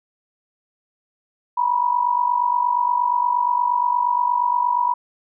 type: tone with amplitude modulation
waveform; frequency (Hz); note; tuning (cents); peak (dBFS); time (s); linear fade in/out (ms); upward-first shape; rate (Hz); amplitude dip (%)
sine; 973; B5; -26; -13; 1.57-4.94; 10; sine; 48.5; 75
effects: none